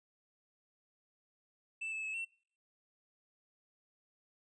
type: tone with pitch steps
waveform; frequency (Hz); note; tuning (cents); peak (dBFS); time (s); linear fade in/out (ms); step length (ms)
triangle; 2647 / 2613 / 2590 / 2702; E7 / E7 / E7 / E7; +7 / -16 / -31 / +42; -36; 1.81-2.25; 10; 110
effects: noise-tail reverb RT60 0.5 s tail -22 dB re dry + resampled to 22050 Hz